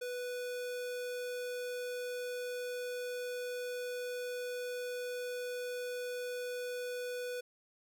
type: tone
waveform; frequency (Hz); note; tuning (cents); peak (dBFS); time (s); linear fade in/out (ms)
square; 493.9; B4; 0; -38; 0.01-7.41; 10
effects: none